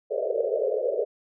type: band-pass noise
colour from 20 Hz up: white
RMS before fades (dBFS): -26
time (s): 0.1-1.05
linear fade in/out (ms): 20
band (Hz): 400 to 620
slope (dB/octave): 96
effects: none